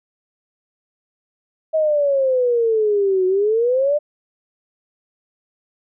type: exponential two-way sweep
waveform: sine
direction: down then up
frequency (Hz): 641 to 366.4 to 604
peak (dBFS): -14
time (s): 1.73-3.99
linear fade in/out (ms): 20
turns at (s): 3.26
effects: none